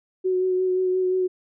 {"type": "tone with vibrato", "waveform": "sine", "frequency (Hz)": 370, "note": "F#4", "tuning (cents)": 0, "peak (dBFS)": -19, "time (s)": [0.24, 1.28], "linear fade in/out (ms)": 20, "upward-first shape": "sine", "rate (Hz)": 5.7, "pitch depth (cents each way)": 17, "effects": []}